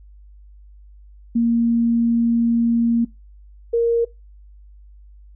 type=tone pair in turn; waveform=sine; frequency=233.1 / 466.2 Hz; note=A#3 / A#4; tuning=0 / 0 cents; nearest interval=octave; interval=1200 cents; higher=second; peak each=-14 dBFS; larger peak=neither; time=1.35-3.05 / 3.73-4.05 s; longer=first; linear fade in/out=10 ms; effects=noise-tail reverb RT60 0.2 s tail -20 dB re dry + added 50 Hz sine -42 dBFS peak until 5.35 s